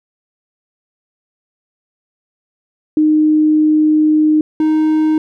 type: tone pair in turn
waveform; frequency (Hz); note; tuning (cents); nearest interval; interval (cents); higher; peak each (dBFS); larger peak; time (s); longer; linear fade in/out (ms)
sine / triangle; 307.4 / 311.2; D#4 / D#4; -21 / 0; unison; 21; second; -8 / -8; neither; 2.97-4.41 / 4.6-5.18; first; 2
effects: none

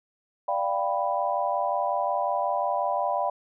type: chord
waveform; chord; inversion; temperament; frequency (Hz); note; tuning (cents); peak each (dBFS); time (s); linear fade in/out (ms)
sine; G dominant seventh; second; equal; 587.3 / 698.5 / 784 / 987.8; D5 / F5 / G5 / B5; 0 / 0 / 0 / 0; -29; 0.48-3.3; 5
effects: none

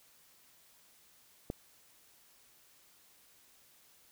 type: click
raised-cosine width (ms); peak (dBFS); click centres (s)
2; -22; 1.501
effects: white hiss -64 dBFS RMS until 4.11 s

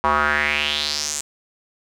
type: tone with band-pass filter sweep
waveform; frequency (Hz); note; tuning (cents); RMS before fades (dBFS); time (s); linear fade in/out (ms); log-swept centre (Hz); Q
square; 74.2; D2; +18; -21; 0.04-1.21; 0; 1000 to 7700; 4.1
effects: none

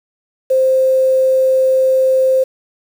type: tone with quantisation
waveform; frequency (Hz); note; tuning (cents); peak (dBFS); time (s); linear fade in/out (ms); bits
sine; 523.3; C5; 0; -9; 0.5-2.44; 10; 6
effects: none

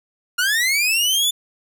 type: linear sweep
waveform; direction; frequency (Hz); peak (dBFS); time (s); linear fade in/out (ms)
sawtooth; up; 1396.9 to 3520; -13; 0.38-1.31; 10
effects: none

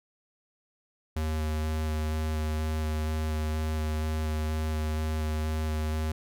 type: tone with vibrato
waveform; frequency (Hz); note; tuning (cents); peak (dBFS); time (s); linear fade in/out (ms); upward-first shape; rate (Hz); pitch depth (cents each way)
square; 77.78; D#2; 0; -28; 1.16-6.12; 5; square; 2.1; 9
effects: none

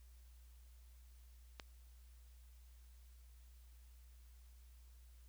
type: click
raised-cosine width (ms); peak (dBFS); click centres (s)
0.2; -29; 1.598
effects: added 60 Hz sine -58 dBFS peak until 5.28 s + white hiss -73 dBFS RMS until 5.28 s

